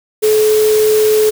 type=tone in noise; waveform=sine; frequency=430.1 Hz; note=A4; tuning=39 cents flat; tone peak=-8 dBFS; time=0.22-1.31 s; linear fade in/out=20 ms; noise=white; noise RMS=-22 dBFS; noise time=0.22-1.31 s; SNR=+11 dB; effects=none